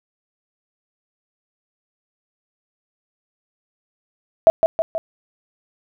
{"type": "tone with echo", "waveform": "sine", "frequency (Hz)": 653, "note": "E5", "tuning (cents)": -17, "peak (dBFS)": -5, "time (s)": [4.47, 4.5], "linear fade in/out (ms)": 0, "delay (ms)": 160, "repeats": 3, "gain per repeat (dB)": -5, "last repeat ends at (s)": 4.98, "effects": []}